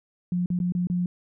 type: tone with dropouts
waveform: sine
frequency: 177.7 Hz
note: F3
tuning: 30 cents sharp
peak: -22 dBFS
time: 0.32-1.06 s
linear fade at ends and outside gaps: 2 ms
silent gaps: 0.46-0.502 / 0.59-0.601 / 0.722-0.75 / 0.871-0.899 s
effects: none

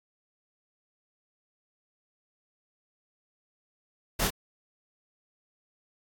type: noise with echo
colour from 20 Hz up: pink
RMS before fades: -28 dBFS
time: 4.19-4.28 s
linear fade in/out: 10 ms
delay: 25 ms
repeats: 1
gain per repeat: -2 dB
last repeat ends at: 4.305 s
effects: AAC 64 kbps

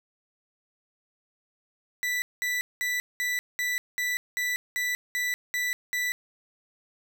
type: tone bursts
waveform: 40% pulse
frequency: 1975.5 Hz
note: B6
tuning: in tune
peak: -25 dBFS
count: 11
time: 2.03-6.12 s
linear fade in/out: 0 ms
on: 190 ms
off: 200 ms
effects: none

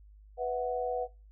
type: chord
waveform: sine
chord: B suspended fourth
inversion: none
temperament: equal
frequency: 493.9 / 659.3 / 740 Hz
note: B4 / E5 / F#5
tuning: 0 / 0 / 0 cents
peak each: -32 / -37 / -34 dBFS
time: 0.37-1.08 s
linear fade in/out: 50 ms
effects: noise-tail reverb RT60 0.3 s tail -23 dB re dry + added 51 Hz sine -52 dBFS peak until 1.31 s

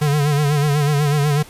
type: tone with vibrato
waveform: square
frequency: 146.3 Hz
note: D3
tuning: 6 cents flat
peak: -15 dBFS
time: 0.01-1.43 s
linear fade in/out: 10 ms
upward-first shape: sine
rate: 8.1 Hz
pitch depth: 66 cents each way
effects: pink hiss -42 dBFS RMS until 1.49 s + resampled to 32000 Hz

